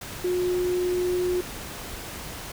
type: tone in noise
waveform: sine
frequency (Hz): 360.1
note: F#4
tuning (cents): -47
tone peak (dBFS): -22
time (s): 0.24-1.41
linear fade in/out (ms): 5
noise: pink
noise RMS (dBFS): -37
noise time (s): 0.01-2.52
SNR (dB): +12
effects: none